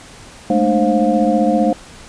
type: tone cluster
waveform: sine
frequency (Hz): 209 / 224.2 / 301.3 / 528 / 708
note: G#3 / A3 / D4 / C5 / F5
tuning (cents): +11 / +33 / +44 / +16 / +23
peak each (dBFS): -18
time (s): 0.5-1.73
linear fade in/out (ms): 2
effects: pink hiss -39 dBFS RMS until 2.08 s + resampled to 22050 Hz